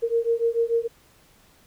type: beating tone pair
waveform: sine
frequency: 460 / 466.8 Hz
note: A#4 / A#4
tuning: -23 / +2 cents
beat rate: 6.8 Hz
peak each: -23 dBFS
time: 0.02-0.88 s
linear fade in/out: 20 ms
effects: pink hiss -57 dBFS RMS until 1.66 s